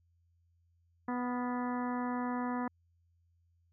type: harmonic tone with a mistuned harmonic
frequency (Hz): 246.9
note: B3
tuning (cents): 0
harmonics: 1 / 2 / 3 / 4 / 5 / 6 / 7 / 8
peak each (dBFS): -34 / -44 / -42 / -40 / -45 / -52 / -48 / -53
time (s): 1.08-2.68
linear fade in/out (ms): 5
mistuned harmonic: 6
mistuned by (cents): -49
effects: added 85 Hz sine -68 dBFS peak until 3.72 s